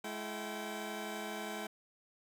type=tone cluster; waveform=15% pulse; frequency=212.6 / 334.9 / 770 Hz; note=G#3 / E4 / G5; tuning=+41 / +27 / -31 cents; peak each=-36 / -39 / -38 dBFS; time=0.04-1.67 s; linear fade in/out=5 ms; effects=none